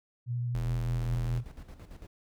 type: tone with vibrato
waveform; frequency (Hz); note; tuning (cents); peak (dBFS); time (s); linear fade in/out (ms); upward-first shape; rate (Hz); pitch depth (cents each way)
sine; 120.9; B2; -36; -29; 0.26-1.44; 50; sine; 12; 15
type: tone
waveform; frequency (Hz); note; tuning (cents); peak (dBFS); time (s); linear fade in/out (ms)
square; 41.9; E1; +29; -34; 0.54-1.39; 10
type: noise with tremolo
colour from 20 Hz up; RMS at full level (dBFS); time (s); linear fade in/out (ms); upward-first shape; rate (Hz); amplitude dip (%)
brown; -44; 1.01-2.07; 10; square; 8.9; 65
effects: none